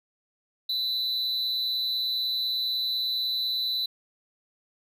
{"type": "tone with amplitude modulation", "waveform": "triangle", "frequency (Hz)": 3988, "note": "B7", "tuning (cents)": 16, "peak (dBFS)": -21, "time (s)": [0.69, 3.86], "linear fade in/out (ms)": 5, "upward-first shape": "sine", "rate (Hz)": 230, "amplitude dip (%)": 65, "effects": []}